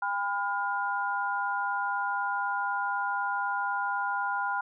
sine tone cluster, 806 / 1002 / 1418 Hz, G5 / B5 / F6, +48 / +25 / +26 cents, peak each -32 / -32 / -31 dBFS, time 0.02-4.61 s, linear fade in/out 5 ms, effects none

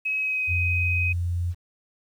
sine tone with pitch glide, 2554 to 2517 Hz, D#7 to D#7, +45 to +19 cents, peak -23 dBFS, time 0.05-1.13 s, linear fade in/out 10 ms, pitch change -26 cents, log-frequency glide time 0.17-0.44 s
sine tone, 87.31 Hz, F2, in tune, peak -23 dBFS, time 0.47-1.55 s, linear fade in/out 50 ms
effects 9-bit

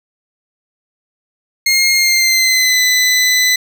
20% pulse tone with pitch glide, 2137 to 2005 Hz, C7 to B6, +36 to +26 cents, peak -5 dBFS, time 1.66-3.56 s, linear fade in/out 5 ms, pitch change -110 cents, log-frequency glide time 1.95-2.81 s, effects none

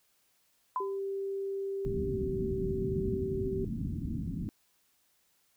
sine tone with exponential decay, 1011 Hz, B5, 40 cents sharp, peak -26 dBFS, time 0.76-0.99 s, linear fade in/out 1 ms, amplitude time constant 50 ms
sine tone with pitch glide, 392 to 383.5 Hz, G4 to G4, 0 to -38 cents, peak -32 dBFS, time 0.8-3.65 s, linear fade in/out 5 ms, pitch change -38 cents, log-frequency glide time 2.07-2.18 s
white low-pass noise, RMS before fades -35 dBFS, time 1.85-4.49 s, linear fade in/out 0 ms, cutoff 270 Hz, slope 48 dB/octave
effects white hiss -71 dBFS RMS until 5.56 s

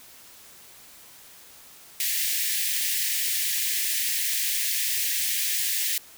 white high-pass noise, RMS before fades -26 dBFS, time 2-5.98 s, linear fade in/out 2 ms, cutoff 1700 Hz, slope 96 dB/octave, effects white hiss -49 dBFS RMS until 6.17 s

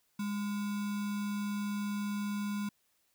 sine tone with sample-and-hold, 205 Hz, G#3, 22 cents flat, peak -32 dBFS, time 0.19-2.69 s, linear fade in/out 5 ms, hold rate 1225 Hz, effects white hiss -74 dBFS RMS until 3.14 s

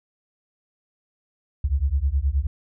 sine beating tone pair, 64.8 / 74.3 Hz, C2 / D2, -16 / +21 cents, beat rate 9.5 Hz, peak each -22 dBFS, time 1.64-2.47 s, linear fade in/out 5 ms, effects none

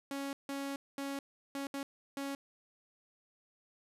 sawtooth tone bursts at uneven times, 277.2 Hz, C#4, in tune, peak -33 dBFS, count 6, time 0.11-0.33 / 0.49-0.76 / 0.98-1.19 / 1.55-1.67 / 1.74-1.83 / 2.17-2.35 s, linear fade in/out 2 ms, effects resampled to 32000 Hz + 12-bit

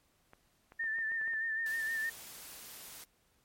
clicks, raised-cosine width 0.5 ms, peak -38 dBFS, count 8, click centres 0.334 / 0.721 / 0.841 / 0.986 / 1.118 / 1.214 / 1.277 / 1.335 s
sine tone with vibrato, 1794 Hz, A6, 33 cents sharp, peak -32 dBFS, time 0.79-2.1 s, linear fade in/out 10 ms, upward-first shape sine, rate 6.4 Hz, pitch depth 41 cents each way
white noise, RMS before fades -49 dBFS, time 1.66-3.04 s, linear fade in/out 2 ms
effects pink hiss -72 dBFS RMS until 3.44 s + MP3 64 kbps

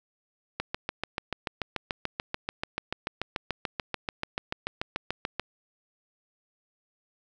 click train, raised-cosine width 0.3 ms, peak -13 dBFS, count 34, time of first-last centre 0.6-5.397 s, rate 6.88 Hz, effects none

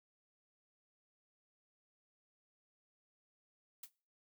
blue noise with exponential decay, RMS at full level -43 dBFS, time 3.83-3.91 s, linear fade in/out 5 ms, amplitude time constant 16 ms, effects noise-tail reverb RT60 0.4 s tail -22 dB re dry

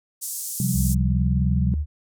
pink band-pass noise, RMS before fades -31 dBFS, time 0.21-0.95 s, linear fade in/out 20 ms, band 6900 to 14000 Hz, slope 24 dB/octave
sine chord, C suspended fourth, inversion none, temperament equal with one note detuned, 130.81 / 174.61 / 194.08 Hz, C3 / F3 / G3, 0 / 0 / -17 cents, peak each -23 / -26 / -25 dBFS, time 0.6-1.74 s, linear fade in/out 2 ms
sine tone with pitch glide, 66.3 to 74.42 Hz, C2 to D2, +23 to +24 cents, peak -21 dBFS, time 0.73-1.86 s, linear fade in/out 50 ms, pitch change +201 cents, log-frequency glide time 0.9-1.75 s
effects none

